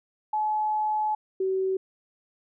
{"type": "tone pair in turn", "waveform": "sine", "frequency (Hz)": [855, 379.8], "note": ["A5", "F#4"], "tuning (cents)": [-50, 45], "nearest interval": "octave + major second", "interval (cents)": 1405, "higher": "first", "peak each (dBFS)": -23, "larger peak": "neither", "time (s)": [[0.33, 1.15], [1.4, 1.77]], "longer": "first", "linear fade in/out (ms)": 5, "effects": []}